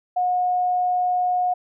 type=tone; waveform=sine; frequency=724 Hz; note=F#5; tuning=38 cents flat; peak=-18 dBFS; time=0.16-1.54 s; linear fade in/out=10 ms; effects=none